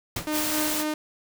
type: noise with exponential decay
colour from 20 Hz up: pink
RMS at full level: -25 dBFS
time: 0.16-0.36 s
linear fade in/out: 5 ms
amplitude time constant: 42 ms
type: tone with tremolo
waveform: sawtooth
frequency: 305.4 Hz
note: D#4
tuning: 32 cents flat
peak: -21 dBFS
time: 0.27-0.94 s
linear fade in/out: 2 ms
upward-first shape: sine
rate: 3.7 Hz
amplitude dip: 50%
type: noise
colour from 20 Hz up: white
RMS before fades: -28 dBFS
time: 0.31-0.85 s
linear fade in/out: 50 ms
effects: none